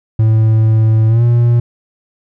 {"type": "tone with pitch glide", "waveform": "triangle", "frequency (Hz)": [110.4, 119.01], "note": ["A2", "A#2"], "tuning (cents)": [6, 36], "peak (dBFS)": -5, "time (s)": [0.19, 1.6], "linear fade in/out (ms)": 5, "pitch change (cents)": 130, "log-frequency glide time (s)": [1.08, 1.23], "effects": []}